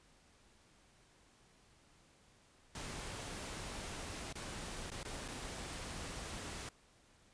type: noise with dropouts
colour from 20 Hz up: pink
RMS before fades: -45 dBFS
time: 2.75-6.69 s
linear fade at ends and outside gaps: 2 ms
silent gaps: 4.327-4.354 / 4.903-4.916 / 5.031-5.05 / 5.28-5.284 s
effects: pink hiss -67 dBFS RMS until 7.33 s + resampled to 22050 Hz